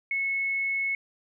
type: tone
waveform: sine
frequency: 2194 Hz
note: C#7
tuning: 18 cents flat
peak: -25 dBFS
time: 0.11-0.95 s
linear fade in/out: 2 ms
effects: none